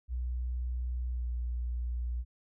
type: tone with pitch glide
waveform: sine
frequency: 61.5 to 60.1 Hz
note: B1 to B1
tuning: -7 to -46 cents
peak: -31 dBFS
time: 0.08-2.25 s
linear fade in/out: 50 ms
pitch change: -39 cents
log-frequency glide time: 1.11-1.26 s
effects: none